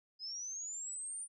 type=linear sweep; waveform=sine; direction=up; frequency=4983 to 9300 Hz; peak=-40 dBFS; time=0.19-1.28 s; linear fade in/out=50 ms; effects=none